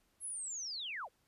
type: linear sweep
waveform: sine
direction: down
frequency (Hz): 10990 to 403.9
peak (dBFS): -39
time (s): 0.2-1.09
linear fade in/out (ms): 50
effects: pink hiss -75 dBFS RMS until 1.27 s + resampled to 32000 Hz